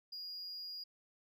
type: tone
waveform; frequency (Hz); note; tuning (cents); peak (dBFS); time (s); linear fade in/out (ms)
sine; 4861; D#8; -41; -40; 0.12-0.84; 10
effects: tanh soft clip ceiling -42 dBFS